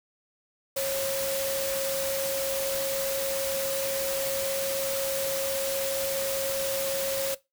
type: tone in noise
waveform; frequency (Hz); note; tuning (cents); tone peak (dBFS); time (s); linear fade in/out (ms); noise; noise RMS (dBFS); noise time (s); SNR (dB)
sine; 544; C#5; -33; -27; 0.76-7.35; 10; white; -32; 0.76-7.35; +2
effects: noise-tail reverb RT60 0.2 s tail -19 dB re dry